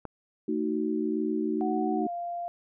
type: click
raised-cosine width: 1 ms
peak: -22 dBFS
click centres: 0.053 s
type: chord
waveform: sine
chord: D# diminished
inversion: second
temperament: just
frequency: 224 / 311.1 / 373.4 Hz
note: A3 / D#4 / F#4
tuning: +31 / 0 / +16 cents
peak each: -31 / -29 / -31 dBFS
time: 0.48-2.07 s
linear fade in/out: 5 ms
type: tone with pitch glide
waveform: sine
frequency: 740 to 694.4 Hz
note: F#5 to F5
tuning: 0 to -10 cents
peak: -31 dBFS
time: 1.61-2.48 s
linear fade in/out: 0 ms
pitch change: -110 cents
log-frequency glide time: 1.96-2.11 s
effects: none